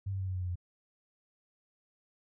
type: tone with pitch steps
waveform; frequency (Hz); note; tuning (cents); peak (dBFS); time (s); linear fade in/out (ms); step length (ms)
sine; 97.9 / 96.27 / 94.67 / 93.1 / 91.56 / 90.03 / 88.54; G2 / G2 / F#2 / F#2 / F#2 / F#2 / F2; -2 / -31 / +40 / +11 / -18 / -47 / +24; -32; 0.06-0.557; 10; 71
effects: none